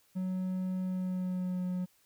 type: tone with pitch glide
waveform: triangle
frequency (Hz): 185.4 to 181.58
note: F#3 to F#3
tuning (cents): +4 to -32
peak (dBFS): -29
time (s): 0.15-1.86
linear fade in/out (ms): 20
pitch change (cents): -36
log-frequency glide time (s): 0.82-1.64
effects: white hiss -68 dBFS RMS until 2.05 s